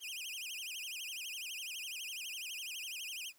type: tone with vibrato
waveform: sawtooth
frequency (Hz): 2794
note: F7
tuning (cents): 0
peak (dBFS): -38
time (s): 0-3.33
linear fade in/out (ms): 50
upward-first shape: sine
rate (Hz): 12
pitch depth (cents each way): 250
effects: white hiss -68 dBFS RMS until 3.38 s + high-pass 80 Hz 12 dB/octave